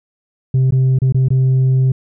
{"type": "tone with dropouts", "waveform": "sine", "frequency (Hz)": 130.7, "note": "C3", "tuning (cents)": -1, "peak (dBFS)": -7, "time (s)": [0.54, 1.92], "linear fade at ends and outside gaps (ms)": 5, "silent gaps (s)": [[0.708, 0.722], [0.988, 1.018], [1.124, 1.145], [1.285, 1.304]], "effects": ["tanh soft clip ceiling -9 dBFS"]}